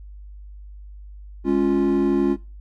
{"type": "chord", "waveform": "triangle", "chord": "Db major", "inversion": "second", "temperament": "equal with one note detuned", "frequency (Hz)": [206.2, 277.2, 349.2], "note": ["Ab3", "Db4", "F4"], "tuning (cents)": [-12, 0, 0], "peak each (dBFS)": [-22, -18, -18], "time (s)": [1.44, 2.37], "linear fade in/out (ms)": 50, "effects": ["noise-tail reverb RT60 0.3 s tail -19 dB re dry", "added 50 Hz sine -37 dBFS peak until 2.6 s"]}